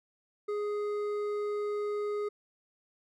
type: tone with hard clipping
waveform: triangle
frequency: 415.3 Hz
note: G#4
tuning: in tune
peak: -32 dBFS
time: 0.48-2.29 s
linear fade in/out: 10 ms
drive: 11 dB
effects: none